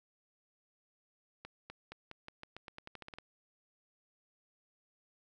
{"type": "accelerating click train", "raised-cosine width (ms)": 0.3, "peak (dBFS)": -30, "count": 15, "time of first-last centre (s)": [1.45, 3.185], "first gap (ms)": 250, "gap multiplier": 0.88, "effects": []}